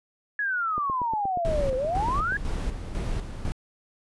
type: exponential two-way sweep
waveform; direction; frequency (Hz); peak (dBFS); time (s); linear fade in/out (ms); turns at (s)
sine; down then up; 1706 to 505 to 1706; -24; 0.39-2.37; 2; 1.76
type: click train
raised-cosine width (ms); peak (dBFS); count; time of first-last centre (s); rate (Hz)
2; -22; 14; 0.78-2.322; 8.43
type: noise with tremolo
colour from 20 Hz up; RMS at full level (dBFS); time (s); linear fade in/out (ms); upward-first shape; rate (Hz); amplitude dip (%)
brown; -28; 1.45-3.52; 0; square; 2; 55
effects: resampled to 24000 Hz